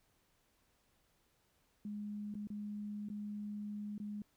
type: tone with dropouts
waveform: sine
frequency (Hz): 207.7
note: G#3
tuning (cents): 0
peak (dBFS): -40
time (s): 1.85-4.22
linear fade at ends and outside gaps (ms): 2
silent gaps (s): 2.341-2.352 / 2.472-2.502 / 3.087-3.1 / 3.98-4
effects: pink hiss -75 dBFS RMS until 4.36 s